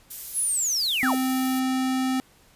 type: noise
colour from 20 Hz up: violet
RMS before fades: -33 dBFS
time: 0.1-1.6 s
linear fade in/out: 10 ms
type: linear sweep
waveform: sine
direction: down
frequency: 11175 to 238.1 Hz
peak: -22 dBFS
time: 0.33-1.16 s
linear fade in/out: 50 ms
type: tone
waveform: square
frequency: 260 Hz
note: C4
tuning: 11 cents flat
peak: -23 dBFS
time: 1.03-2.2 s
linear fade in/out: 0 ms
effects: pink hiss -57 dBFS RMS until 2.55 s + resampled to 32000 Hz